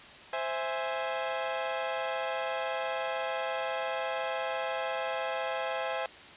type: chord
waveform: sawtooth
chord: C augmented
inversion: none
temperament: equal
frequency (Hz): 523.3 / 659.3 / 830.6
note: C5 / E5 / G#5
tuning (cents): 0 / 0 / 0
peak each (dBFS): -31 / -31 / -32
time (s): 0.33-6.06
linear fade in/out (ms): 2
effects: white hiss -49 dBFS RMS until 6.36 s + resampled to 8000 Hz